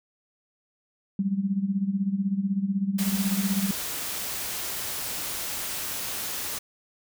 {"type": "tone with tremolo", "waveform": "sine", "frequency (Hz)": 196, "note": "G3", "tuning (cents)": 0, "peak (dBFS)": -20, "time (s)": [1.19, 3.71], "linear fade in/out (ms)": 2, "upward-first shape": "sine", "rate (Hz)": 16, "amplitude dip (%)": 75}
{"type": "noise", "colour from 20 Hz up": "white", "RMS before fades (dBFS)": -32, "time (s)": [2.98, 6.59], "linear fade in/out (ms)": 10}
{"effects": []}